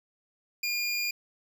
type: tone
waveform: 25% pulse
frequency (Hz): 2417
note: D7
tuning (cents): +49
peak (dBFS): -24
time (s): 0.63-1.11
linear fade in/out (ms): 5
effects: none